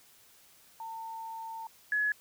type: tone pair in turn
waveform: sine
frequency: 900 / 1694.1 Hz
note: A5 / G#6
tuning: +39 / +34 cents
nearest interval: major seventh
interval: 1095 cents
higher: second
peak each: -38 / -26 dBFS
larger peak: second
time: 0.8-1.67 / 1.92-2.12 s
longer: first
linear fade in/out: 2 ms
effects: white hiss -60 dBFS RMS until 2.2 s